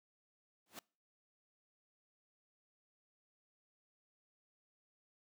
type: noise with exponential growth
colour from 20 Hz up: pink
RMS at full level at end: -44 dBFS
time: 0.66-0.79 s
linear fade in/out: 2 ms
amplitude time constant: 27 ms
effects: noise-tail reverb RT60 0.4 s tail -26 dB re dry + high-pass 200 Hz 12 dB/octave